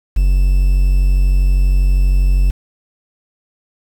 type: tone with quantisation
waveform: triangle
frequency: 46.27 Hz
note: F#1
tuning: 1 cent sharp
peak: -7 dBFS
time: 0.16-2.51 s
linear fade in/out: 10 ms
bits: 6
effects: none